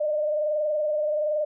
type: tone with frequency modulation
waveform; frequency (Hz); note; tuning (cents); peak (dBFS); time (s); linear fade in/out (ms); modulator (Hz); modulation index
sine; 605; D#5; -49; -22; 0-1.45; 10; 21.2; 0.78
effects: none